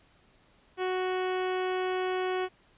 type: harmonic tone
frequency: 370 Hz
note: F#4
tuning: in tune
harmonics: 1 / 2 / 3 / 4 / 5 / 6 / 7 / 8 / 9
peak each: -29 / -35 / -39 / -41 / -43 / -45 / -46 / -47 / -48 dBFS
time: 0.77-2.49 s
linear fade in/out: 50 ms
effects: pink hiss -63 dBFS RMS until 2.77 s + resampled to 8000 Hz